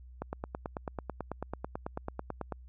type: click train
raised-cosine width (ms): 1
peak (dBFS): -21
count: 22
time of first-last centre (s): 0.22-2.523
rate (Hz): 9.12
effects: added 62 Hz sine -48 dBFS peak until 2.68 s